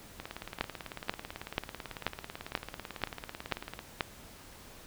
two click trains, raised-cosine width 0.3 ms, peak -23 / -12 dBFS, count 66 / 8, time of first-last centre 0.2-3.791 / 0.61-4.008 s, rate 18.1 / 2.06 Hz, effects pink hiss -52 dBFS RMS until 4.86 s

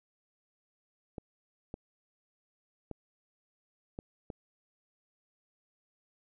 clicks, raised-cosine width 2 ms, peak -26 dBFS, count 5, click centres 1.182 / 1.741 / 2.913 / 3.989 / 4.302 s, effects none

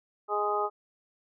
harmonic tone, 207.6 Hz, G#3, in tune, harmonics 2 / 3 / 4 / 5 / 6, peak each -31 / -36 / -31 / -38 / -30 dBFS, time 0.28-0.7 s, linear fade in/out 50 ms, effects none

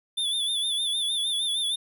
square tone with vibrato, 3507 Hz, A7, 6 cents flat, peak -25 dBFS, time 0.17-1.76 s, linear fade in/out 10 ms, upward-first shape sine, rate 6.5 Hz, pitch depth 67 cents each way, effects none

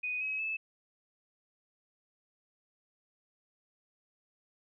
sine tone with pitch steps, 2489 / 2550 / 2613 Hz, D#7 / D#7 / E7, 0 / +42 / -16 cents, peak -32 dBFS, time 0.03-0.57 s, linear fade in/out 10 ms, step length 180 ms, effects none

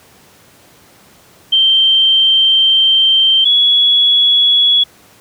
sine tone pair in turn, 3136 / 3370 Hz, G7 / G#7, 0 / +25 cents, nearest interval minor second, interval 125 cents, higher second, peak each -7 dBFS, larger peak neither, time 1.52-3.45 / 3.45-4.84 s, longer first, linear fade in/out 10 ms, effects pink hiss -45 dBFS RMS until 5.2 s + high-pass 100 Hz 12 dB/octave

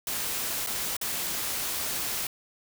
white noise with dropouts, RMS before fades -31 dBFS, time 0.07-2.27 s, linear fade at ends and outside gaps 2 ms, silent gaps 0.664-0.671 / 0.967-1.013 s, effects none

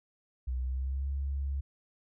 sine tone with pitch glide, 63 to 69.1 Hz, B1 to C#2, +35 to -5 cents, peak -30 dBFS, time 0.47-1.61 s, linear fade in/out 10 ms, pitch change +160 cents, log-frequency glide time 0.6-1.09 s, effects none

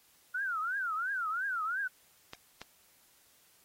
sine tone with vibrato, 1426 Hz, F6, 36 cents sharp, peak -31 dBFS, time 0.34-1.88 s, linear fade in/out 10 ms, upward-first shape triangle, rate 2.9 Hz, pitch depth 260 cents each way
clicks, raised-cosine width 0.2 ms, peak -26 dBFS, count 2, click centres 2.334 / 2.616 s
effects white hiss -65 dBFS RMS until 3.64 s + AAC 48 kbps

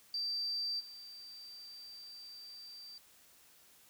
sine tone with level steps, 4673 Hz, D8, 9 cents flat, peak -34 / -48 dBFS, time 0.14-2.98 s, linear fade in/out 2 ms, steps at 0.79 s, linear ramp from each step 20 ms, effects white hiss -63 dBFS RMS until 3.89 s

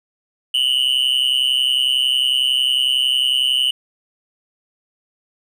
triangle tone with amplitude modulation, 2960 Hz, F#7, in tune, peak -9 dBFS, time 0.54-3.71 s, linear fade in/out 5 ms, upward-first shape sine, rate 131 Hz, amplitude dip 95%, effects none

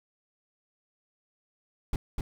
brown noise with echo, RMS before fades -27 dBFS, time 1.93-1.96 s, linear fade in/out 2 ms, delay 250 ms, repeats 1, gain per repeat -3 dB, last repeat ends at 2.21 s, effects none

